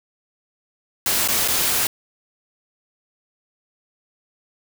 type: noise with dropouts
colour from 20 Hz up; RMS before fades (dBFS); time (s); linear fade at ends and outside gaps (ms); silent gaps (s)
white; -20; 1.06-1.87; 2; 1.277-1.285 / 1.478-1.483
effects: none